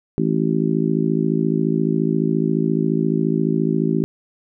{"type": "harmonic tone", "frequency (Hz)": 54.4, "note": "A1", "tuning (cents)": -19, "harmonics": [3, 4, 5, 6, 7], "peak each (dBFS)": [-21, -22, -23, -24, -24], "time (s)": [0.18, 4.04], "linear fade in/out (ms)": 0, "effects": []}